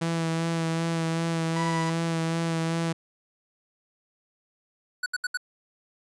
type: tone with vibrato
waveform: sawtooth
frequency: 164.81 Hz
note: E3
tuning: in tune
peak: -21 dBFS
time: 0.01-2.93 s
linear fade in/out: 10 ms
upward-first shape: sine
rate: 2.6 Hz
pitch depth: 19 cents each way
type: harmonic tone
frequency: 983 Hz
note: B5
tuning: 8 cents flat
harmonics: 1 / 2 / 3 / 4 / 5 / 6 / 7 / 8 / 9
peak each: -29 / -37 / -49 / -50 / -48 / -53 / -51 / -58 / -54 dBFS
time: 1.56-1.9 s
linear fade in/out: 5 ms
type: tone bursts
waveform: square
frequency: 1480 Hz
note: F#6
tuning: in tune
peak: -26 dBFS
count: 4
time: 5.03-5.373 s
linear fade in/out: 5 ms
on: 31 ms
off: 73 ms
effects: resampled to 22050 Hz